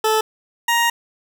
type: tone pair in turn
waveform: 20% pulse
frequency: 436.4 / 938.7 Hz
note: A4 / A#5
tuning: -14 / +12 cents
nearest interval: octave + minor second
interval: 1326 cents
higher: second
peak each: -10 dBFS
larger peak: neither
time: 0.04-0.21 / 0.68-0.9 s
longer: second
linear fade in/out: 5 ms
effects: none